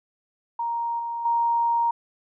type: tone with level steps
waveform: sine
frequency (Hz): 935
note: A#5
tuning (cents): +5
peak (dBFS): -24 / -27 / -19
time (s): 0.59-1.91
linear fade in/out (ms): 5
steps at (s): 0.99 / 1.25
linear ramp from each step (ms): 5
effects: none

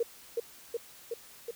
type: tone with echo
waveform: sine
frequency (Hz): 466.2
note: A#4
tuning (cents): 0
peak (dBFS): -25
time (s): 0-0.03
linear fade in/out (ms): 5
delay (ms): 370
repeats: 4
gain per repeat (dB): -2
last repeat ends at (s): 1.51
effects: white hiss -53 dBFS RMS until 1.55 s

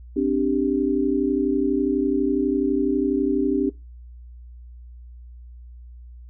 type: chord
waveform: sine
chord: C suspended second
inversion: none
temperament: equal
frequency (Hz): 261.6 / 293.7 / 392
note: C4 / D4 / G4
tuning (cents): 0 / 0 / 0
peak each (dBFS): -23 / -21 / -24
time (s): 0.16-3.7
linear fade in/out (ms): 10
effects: noise-tail reverb RT60 0.2 s tail -19 dB re dry + added 60 Hz sine -39 dBFS peak until 6.29 s

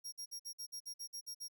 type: tone bursts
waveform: sawtooth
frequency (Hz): 5600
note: F8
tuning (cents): +4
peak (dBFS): -40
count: 11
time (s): 0.04-1.484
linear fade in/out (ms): 20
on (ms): 84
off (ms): 52
effects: none

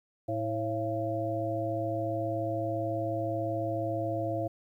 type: harmonic tone with a mistuned harmonic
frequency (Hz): 109.1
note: A2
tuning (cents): -14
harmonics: 1 / 3 / 5 / 6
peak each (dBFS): -35 / -35 / -35 / -33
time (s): 0.28-4.48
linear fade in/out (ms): 10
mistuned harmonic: 6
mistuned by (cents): +65
effects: 11-bit

